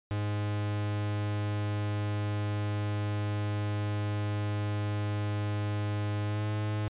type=tone with pitch glide; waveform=45% pulse; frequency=103.83 to 105.77 Hz; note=G#2 to G#2; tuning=0 to +32 cents; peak=-29 dBFS; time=0.11-6.88 s; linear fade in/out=0 ms; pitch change=+32 cents; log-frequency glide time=6.25-6.43 s; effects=resampled to 8000 Hz